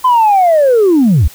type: linear sweep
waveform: sine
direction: down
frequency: 1033 to 56 Hz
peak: -4 dBFS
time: 0.04-1.28 s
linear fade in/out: 10 ms
effects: tanh soft clip ceiling -3 dBFS + white hiss -37 dBFS RMS until 1.34 s